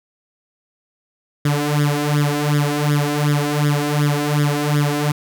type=tone with flanger; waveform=sawtooth; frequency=146.83 Hz; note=D3; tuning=in tune; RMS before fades=-18 dBFS; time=1.45-5.12 s; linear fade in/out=5 ms; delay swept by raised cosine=0.57 to 2.97 ms; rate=2.7 Hz; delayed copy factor=+0.85; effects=none